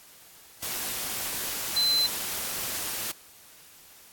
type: tone in noise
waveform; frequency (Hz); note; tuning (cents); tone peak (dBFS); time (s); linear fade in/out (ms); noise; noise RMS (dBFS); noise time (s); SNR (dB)
sine; 4064; B7; +49; -21; 1.76-2.07; 10; white; -32; 0.62-3.12; +8
effects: white hiss -52 dBFS RMS until 4.12 s + AAC 64 kbps